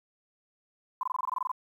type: tone bursts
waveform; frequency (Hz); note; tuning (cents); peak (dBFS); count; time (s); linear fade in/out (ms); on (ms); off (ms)
sine; 1017; C6; -50; -27; 12; 1.01-1.516; 2; 22; 22
effects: 10-bit